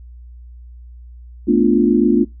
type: chord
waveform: sine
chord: B half-diminished seventh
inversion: third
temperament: equal with one note detuned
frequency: 220 / 246.9 / 292.6 / 349.2 Hz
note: A3 / B3 / D4 / F4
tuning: 0 / 0 / -6 / 0 cents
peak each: -16 dBFS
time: 1.47-2.25 s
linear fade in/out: 20 ms
effects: noise-tail reverb RT60 0.2 s tail -23 dB re dry + added 60 Hz sine -35 dBFS peak until 2.4 s